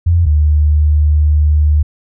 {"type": "tone pair in turn", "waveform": "sine", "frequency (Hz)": [85.3, 75.23], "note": ["F2", "D2"], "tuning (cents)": [-40, 42], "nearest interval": "major second", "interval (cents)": 218, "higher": "first", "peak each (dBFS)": -7, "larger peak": "neither", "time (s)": [[0.06, 0.26], [0.26, 1.83]], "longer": "second", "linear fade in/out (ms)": 10, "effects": []}